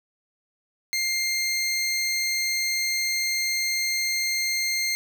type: tone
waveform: 20% pulse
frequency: 2109 Hz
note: C7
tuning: 13 cents sharp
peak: -18 dBFS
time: 0.93-4.95 s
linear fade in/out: 0 ms
effects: none